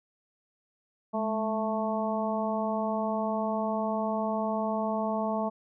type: harmonic tone with a mistuned harmonic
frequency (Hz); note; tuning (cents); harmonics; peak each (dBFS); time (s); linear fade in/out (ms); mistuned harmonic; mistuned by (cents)
220; A3; 0; 1 / 2 / 3 / 4 / 5; -31 / -37 / -31 / -34 / -37; 1.13-5.5; 20; 1; -49
effects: none